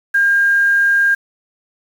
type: tone with quantisation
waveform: sine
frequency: 1609 Hz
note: G6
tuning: 45 cents sharp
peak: -10 dBFS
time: 0.14-1.15 s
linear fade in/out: 10 ms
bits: 6
effects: none